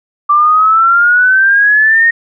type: exponential sweep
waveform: sine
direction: up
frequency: 1169 to 1864.7 Hz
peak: -5 dBFS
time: 0.29-2.11 s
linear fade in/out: 10 ms
effects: none